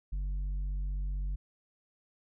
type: tone with tanh clipping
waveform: sine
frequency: 47.83 Hz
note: G1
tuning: 42 cents flat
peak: -32 dBFS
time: 0.12-1.36 s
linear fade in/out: 10 ms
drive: 5 dB
effects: none